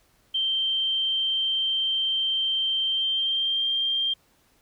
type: tone with pitch glide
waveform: sine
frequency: 3136 to 3182 Hz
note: G7 to G7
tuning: 0 to +25 cents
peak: -22 dBFS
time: 0.34-4.14 s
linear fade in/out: 10 ms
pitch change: +25 cents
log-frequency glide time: 2.85-3.68 s
effects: pink hiss -63 dBFS RMS until 4.61 s